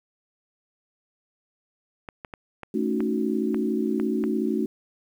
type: clicks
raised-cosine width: 0.5 ms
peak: -21 dBFS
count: 8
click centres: 2.088 / 2.248 / 2.338 / 2.633 / 3.005 / 3.545 / 3.999 / 4.239 s
type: chord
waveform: sine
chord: D# half-diminished seventh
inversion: second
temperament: equal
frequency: 220 / 277.2 / 311.1 / 370 Hz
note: A3 / C#4 / D#4 / F#4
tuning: 0 / 0 / 0 / 0 cents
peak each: -26 / -29 / -29 / -28 dBFS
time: 2.74-4.66 s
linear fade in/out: 5 ms
effects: 9-bit